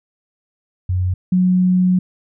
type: tone pair in turn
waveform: sine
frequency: 91.4 / 182.8 Hz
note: F#2 / F#3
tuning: -21 / -21 cents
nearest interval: octave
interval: 1200 cents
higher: second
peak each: -15 / -11 dBFS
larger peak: second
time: 0.89-1.14 / 1.32-1.99 s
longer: second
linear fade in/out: 5 ms
effects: none